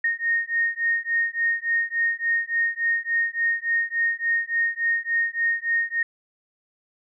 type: beating tone pair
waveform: sine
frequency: 1850 / 1853.5 Hz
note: A#6 / A#6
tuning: -14 / -10 cents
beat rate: 3.5 Hz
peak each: -24 dBFS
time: 0.04-6.03 s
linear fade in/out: 5 ms
effects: none